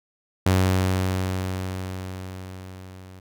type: tone with level ramp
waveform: sawtooth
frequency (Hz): 93.3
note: F#2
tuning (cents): +15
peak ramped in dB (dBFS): -12 to -38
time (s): 0.46-3.2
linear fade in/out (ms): 5
effects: none